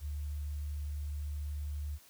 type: tone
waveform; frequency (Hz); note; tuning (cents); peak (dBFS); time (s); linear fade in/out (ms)
sine; 73.42; D2; 0; -35; 0-1.99; 50
effects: white hiss -60 dBFS RMS until 2.09 s